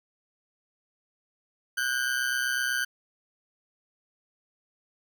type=ring-modulated tone; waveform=40% pulse; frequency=1531 Hz; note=G6; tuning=41 cents flat; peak=-22 dBFS; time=1.77-2.85 s; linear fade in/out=10 ms; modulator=64 Hz; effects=none

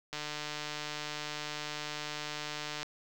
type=click train; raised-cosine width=0.2 ms; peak=-20 dBFS; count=406; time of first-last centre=0.13-2.83 s; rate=150 Hz; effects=8-bit

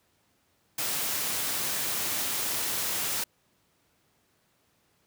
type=noise; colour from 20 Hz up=white; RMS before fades=-30 dBFS; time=0.78-3.24 s; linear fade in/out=5 ms; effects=pink hiss -69 dBFS RMS until 5.06 s + high-pass 80 Hz 12 dB/octave

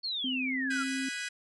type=exponential sweep; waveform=sine; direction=down; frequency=4473 to 1318.5 Hz; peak=-31 dBFS; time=0.03-0.84 s; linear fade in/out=20 ms
type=tone with pitch glide; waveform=sine; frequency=258.5 to 265.9 Hz; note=C4 to C4; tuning=-21 to +28 cents; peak=-32 dBFS; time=0.24-1.09 s; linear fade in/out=5 ms; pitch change=+49 cents; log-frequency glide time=0.42-0.71 s
type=chord; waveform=sawtooth; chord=G# minor seventh; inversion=third; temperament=equal with one note detuned; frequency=1480 / 1645.9 / 1975.5 / 2489 Hz; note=F#6 / G#6 / B6 / D#7; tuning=0 / -16 / 0 / 0 cents; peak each=-37 / -36 / -36 / -37 dBFS; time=0.7-1.29 s; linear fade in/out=10 ms
effects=resampled to 24000 Hz

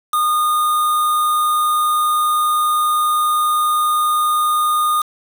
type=tone with quantisation; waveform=triangle; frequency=1225 Hz; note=D#6; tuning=27 cents flat; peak=-12 dBFS; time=0.13-5.02 s; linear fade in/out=5 ms; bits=4; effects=none

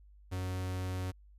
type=tone; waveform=45% pulse; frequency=92.3 Hz; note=F#2; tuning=4 cents flat; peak=-34 dBFS; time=0.31-1.12 s; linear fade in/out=20 ms; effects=added 50 Hz sine -55 dBFS peak until 1.38 s + resampled to 32000 Hz

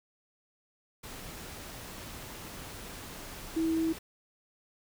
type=tone in noise; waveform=sine; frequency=324.5 Hz; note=E4; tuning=27 cents flat; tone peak=-26 dBFS; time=3.56-3.93 s; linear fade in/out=10 ms; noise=pink; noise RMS=-44 dBFS; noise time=1.03-3.99 s; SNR=+15 dB; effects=none

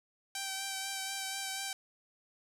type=tone with vibrato; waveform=5% pulse; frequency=777 Hz; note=G5; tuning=16 cents flat; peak=-24 dBFS; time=0.35-1.73 s; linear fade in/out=2 ms; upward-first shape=sine; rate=4.1 Hz; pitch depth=18 cents each way; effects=none

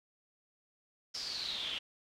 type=noise with band-pass filter sweep; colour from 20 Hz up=brown; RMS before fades=-39 dBFS; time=1.14-1.79 s; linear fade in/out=10 ms; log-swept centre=5200 to 3100 Hz; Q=9.6; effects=none

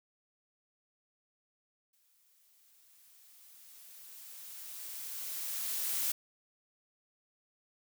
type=noise with exponential growth; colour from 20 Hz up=blue; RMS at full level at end=-32 dBFS; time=1.93-6.12 s; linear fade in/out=5 ms; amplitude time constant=910 ms; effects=none

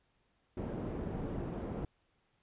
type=low-pass noise; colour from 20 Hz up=white; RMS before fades=-39 dBFS; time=0.57-1.85 s; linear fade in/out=2 ms; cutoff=350 Hz; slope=12 dB/octave; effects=pink hiss -75 dBFS RMS until 2.42 s + resampled to 8000 Hz

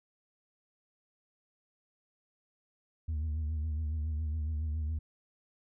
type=tone with vibrato; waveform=sine; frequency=77.5 Hz; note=D#2; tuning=6 cents flat; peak=-28 dBFS; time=3.08-4.99 s; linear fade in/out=10 ms; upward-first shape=triangle; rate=7.2 Hz; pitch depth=81 cents each way; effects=tanh soft clip ceiling -30 dBFS

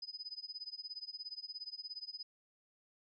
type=tone with tremolo; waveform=sine; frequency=5000 Hz; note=D#8; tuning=8 cents sharp; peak=-40 dBFS; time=0.02-2.23 s; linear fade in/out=5 ms; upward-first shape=sine; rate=17 Hz; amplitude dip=95%; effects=none

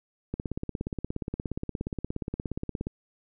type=click train; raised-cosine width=3 ms; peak=-18 dBFS; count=44; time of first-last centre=0.34-2.869 s; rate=17 Hz; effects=none

